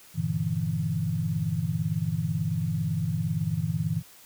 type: chord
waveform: sine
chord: E half-diminished seventh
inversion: first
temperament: equal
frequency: 98 / 116.54 / 146.83 / 164.81 Hz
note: G2 / Bb2 / D3 / E3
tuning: 0 / 0 / 0 / 0 cents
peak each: -33 / -32 / -31 / -28 dBFS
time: 0.14-4.03 s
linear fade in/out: 50 ms
effects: white hiss -52 dBFS RMS until 4.25 s